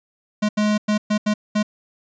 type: tone bursts at uneven times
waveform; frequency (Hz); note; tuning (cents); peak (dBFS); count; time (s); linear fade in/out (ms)
square; 210.8; G#3; +26; -17; 6; 0.42-0.49 / 0.57-0.78 / 0.88-0.98 / 1.1-1.18 / 1.26-1.34 / 1.55-1.63; 10
effects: resampled to 16000 Hz